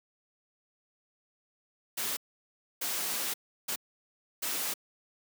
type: noise bursts at uneven times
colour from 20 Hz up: white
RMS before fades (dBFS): -33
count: 4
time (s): 1.97-2.17 / 2.81-3.34 / 3.68-3.76 / 4.42-4.74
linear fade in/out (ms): 10
effects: high-pass 200 Hz 12 dB/octave